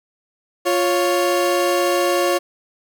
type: tone pair together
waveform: 30% pulse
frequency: 350.8 / 554.4 Hz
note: F4 / C#5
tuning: +8 / 0 cents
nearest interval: minor sixth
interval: 792 cents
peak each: -16 dBFS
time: 0.65-2.39 s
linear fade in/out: 20 ms
effects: none